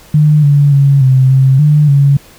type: tone with pitch steps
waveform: sine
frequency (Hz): 151 / 143.5 / 139.4 / 130.9 / 133.1 / 149.5 / 140.4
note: D3 / D3 / C#3 / C3 / C3 / D3 / C#3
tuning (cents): +48 / -40 / +10 / +1 / +30 / +31 / +22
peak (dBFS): -4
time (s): 0.14-2.17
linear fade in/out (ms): 5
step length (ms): 290
effects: pink hiss -40 dBFS RMS until 2.38 s